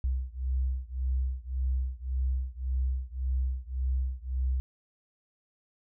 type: beating tone pair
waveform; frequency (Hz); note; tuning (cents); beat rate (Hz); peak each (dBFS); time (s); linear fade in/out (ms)
sine; 63.6 / 65.4; C2 / C2; -48 / 0; 1.8; -30 / -31; 0.04-4.6; 0
effects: none